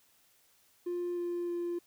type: tone with pitch steps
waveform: triangle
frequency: 351.6 / 348.6 / 346.6 Hz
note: F4 / F4 / F4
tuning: +12 / -3 / -13 cents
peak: -29 dBFS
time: 0.86-1.79 s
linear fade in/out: 10 ms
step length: 310 ms
effects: tanh soft clip ceiling -28 dBFS + white hiss -67 dBFS RMS until 1.86 s